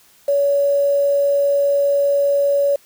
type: tone with quantisation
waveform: sine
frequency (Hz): 565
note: C#5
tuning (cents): +33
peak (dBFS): -13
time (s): 0.28-2.76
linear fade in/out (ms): 5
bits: 6
effects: white hiss -52 dBFS RMS until 2.85 s